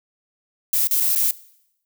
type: noise with dropouts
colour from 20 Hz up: violet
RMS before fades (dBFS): -19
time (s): 0.73-1.31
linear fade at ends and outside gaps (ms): 1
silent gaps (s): 0.872-0.91 / 1.001-1.005 / 1.151-1.158
effects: noise-tail reverb RT60 0.8 s tail -20 dB re dry